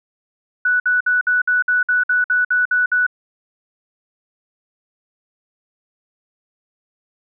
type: tone bursts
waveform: sine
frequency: 1480 Hz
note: F#6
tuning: in tune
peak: -13 dBFS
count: 12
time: 0.65-3.066 s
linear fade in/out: 5 ms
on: 150 ms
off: 56 ms
effects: none